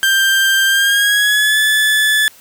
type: tone with pitch glide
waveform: 30% pulse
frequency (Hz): 1578 to 1730.8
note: G6 to A6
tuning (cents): +11 to -29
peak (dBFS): -8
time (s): 0.03-2.28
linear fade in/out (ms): 0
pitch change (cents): +160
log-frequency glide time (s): 0.67-1.58
effects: white hiss -44 dBFS RMS until 2.4 s